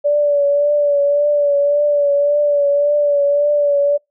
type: tone with vibrato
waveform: sine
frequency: 578 Hz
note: D5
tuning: 28 cents flat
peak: -11 dBFS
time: 0.04-3.98 s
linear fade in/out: 20 ms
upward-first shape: triangle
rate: 1.8 Hz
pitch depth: 36 cents each way
effects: noise-tail reverb RT60 0.2 s tail -26 dB re dry